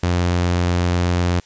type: tone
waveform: sawtooth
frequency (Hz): 88.1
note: F2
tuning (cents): +16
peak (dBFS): -12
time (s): 0.03-1.4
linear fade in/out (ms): 5
effects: white hiss -51 dBFS RMS until 1.45 s + resampled to 16000 Hz